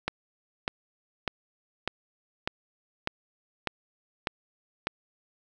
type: click train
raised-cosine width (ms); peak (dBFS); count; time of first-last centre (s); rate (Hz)
0.3; -11; 9; 0.08-4.87; 1.67
effects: none